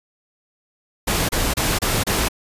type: noise bursts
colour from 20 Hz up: pink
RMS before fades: -20 dBFS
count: 5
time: 1.07-2.286 s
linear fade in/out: 10 ms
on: 220 ms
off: 29 ms
effects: resampled to 32000 Hz